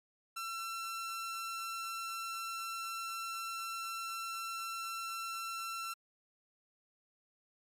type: tone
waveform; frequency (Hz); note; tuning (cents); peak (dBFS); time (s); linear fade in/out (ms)
sawtooth; 1348; E6; +38; -35; 0.36-5.94; 10
effects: AAC 64 kbps